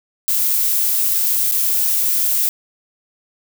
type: noise with dropouts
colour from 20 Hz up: violet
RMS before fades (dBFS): -17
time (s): 0.28-2.49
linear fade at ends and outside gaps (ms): 0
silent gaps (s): 1.513-1.521
effects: none